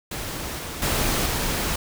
pink noise with level steps, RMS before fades -31 / -33 / -23 / -25 dBFS, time 0.11-1.76 s, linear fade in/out 5 ms, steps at 0.59 / 0.82 / 1.26 s, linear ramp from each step 2 ms, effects none

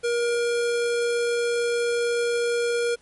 square tone, 474.4 Hz, A#4, 30 cents sharp, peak -22 dBFS, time 0.03-2.96 s, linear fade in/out 20 ms, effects pink hiss -58 dBFS RMS until 3.01 s + MP3 48 kbps

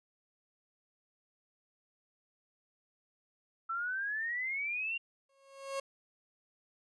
sine exponential sweep, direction up, 1322 to 2794 Hz, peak -33 dBFS, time 3.69-4.98 s, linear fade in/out 10 ms
30% pulse tone with exponential growth, 546 Hz, C#5, 26 cents flat, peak -30 dBFS, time 5.29-5.8 s, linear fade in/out 5 ms, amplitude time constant 110 ms
effects resampled to 24000 Hz

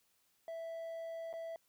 triangle tone with dropouts, 659.3 Hz, E5, in tune, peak -39 dBFS, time 0.48-1.56 s, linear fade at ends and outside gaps 1 ms, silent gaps 1.329-1.337 s, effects white hiss -75 dBFS RMS until 1.68 s

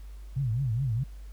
sine tone with vibrato, 123.47 Hz, B2, in tune, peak -25 dBFS, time 0.36-1.04 s, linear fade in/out 10 ms, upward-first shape triangle, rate 4.8 Hz, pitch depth 270 cents each way, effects added 50 Hz sine -40 dBFS peak until 1.32 s + pink hiss -61 dBFS RMS until 1.32 s

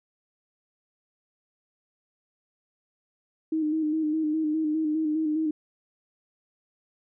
sine tone with vibrato, 310.7 Hz, D#4, 2 cents flat, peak -23 dBFS, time 3.52-5.51 s, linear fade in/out 5 ms, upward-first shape square, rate 4.9 Hz, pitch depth 36 cents each way, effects none

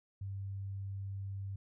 sine tone, 98 Hz, G2, in tune, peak -38 dBFS, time 0.21-1.56 s, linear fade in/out 5 ms, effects none

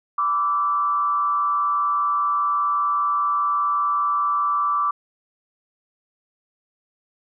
sine tone with frequency modulation, 1164 Hz, D6, 16 cents flat, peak -18 dBFS, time 0.18-4.91 s, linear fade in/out 5 ms, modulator 161 Hz, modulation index 0.49, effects none

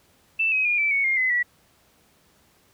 sine tone with pitch steps, 2653 / 2538 / 2427 / 2322 / 2221 / 2124 / 2032 / 1943.2 Hz, E7 / D#7 / D#7 / D7 / C#7 / C7 / B6 / B6, +10 / +34 / -44 / -20 / +3 / +25 / +49 / -29 cents, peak -19 dBFS, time 0.39-1.43 s, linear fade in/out 10 ms, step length 130 ms, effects pink hiss -60 dBFS RMS until 2.73 s + high-pass 60 Hz 12 dB/octave

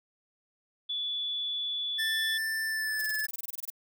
sine tone, 3444 Hz, A7, 38 cents flat, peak -30 dBFS, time 0.89-2.38 s, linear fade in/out 10 ms
square tone with pitch glide, 1774 to 1724.5 Hz, A6 to A6, +14 to -35 cents, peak -30 dBFS, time 1.98-3.27 s, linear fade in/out 20 ms, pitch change -49 cents, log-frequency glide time 2.66-3.11 s
violet noise bursts, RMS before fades -36 dBFS, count 15, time 2.99-3.702 s, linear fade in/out 5 ms, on 26 ms, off 23 ms
effects none

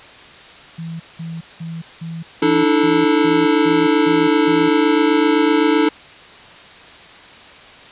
sine tone bursts, 164.81 Hz, E3, in tune, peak -25 dBFS, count 10, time 0.78-4.69 s, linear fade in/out 10 ms, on 220 ms, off 190 ms
square chord, D suspended second, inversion none, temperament equal with one note detuned, 293.7 / 321.5 / 440 Hz, D4 / E4 / A4, 0 / -43 / 0 cents, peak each -17 / -17 / -18 dBFS, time 2.42-5.89 s, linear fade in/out 5 ms
effects white hiss -40 dBFS RMS until 7.91 s + resampled to 8000 Hz

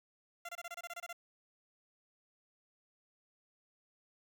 15% pulse tone bursts, 689 Hz, F5, 24 cents flat, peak -36 dBFS, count 11, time 0.45-1.129 s, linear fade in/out 5 ms, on 39 ms, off 25 ms, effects 11-bit

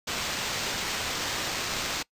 white noise with sample-and-hold, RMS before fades -31 dBFS, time 0.07-2.03 s, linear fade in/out 10 ms, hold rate 11025 Hz, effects noise-tail reverb RT60 0.1 s tail -23 dB re dry + resampled to 32000 Hz

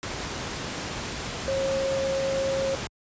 sine tone in noise, 540 Hz, C#5, 45 cents flat, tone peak -24 dBFS, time 1.48-2.75 s, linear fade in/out 0 ms, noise pink, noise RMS -32 dBFS, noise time 0.03-2.87 s, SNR +5 dB, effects high-pass 60 Hz 12 dB/octave + resampled to 16000 Hz

